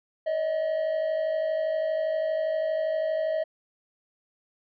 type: tone pair together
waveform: triangle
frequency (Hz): 581.5 / 634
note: D5 / D#5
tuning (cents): -17 / +32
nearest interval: minor second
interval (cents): 149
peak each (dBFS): -31 / -23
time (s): 0.26-3.44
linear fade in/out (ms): 10
effects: resampled to 11025 Hz